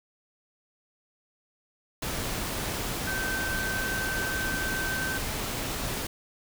sine tone in noise, 1545 Hz, G6, 26 cents flat, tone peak -30 dBFS, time 3.07-5.18 s, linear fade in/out 5 ms, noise pink, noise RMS -32 dBFS, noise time 2.02-6.07 s, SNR -1 dB, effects none

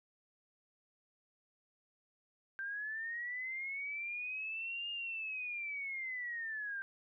sine linear two-way sweep, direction up then down, 1568 to 2837 to 1568 Hz, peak -38 dBFS, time 2.59-6.82 s, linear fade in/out 0 ms, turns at 4.9 s, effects none

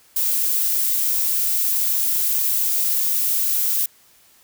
violet noise, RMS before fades -20 dBFS, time 0.16-3.86 s, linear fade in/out 5 ms, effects white hiss -54 dBFS RMS until 4.43 s

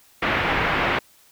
white low-pass noise, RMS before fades -22 dBFS, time 0.22-0.99 s, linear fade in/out 5 ms, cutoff 2400 Hz, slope 24 dB/octave, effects white hiss -55 dBFS RMS until 1.31 s

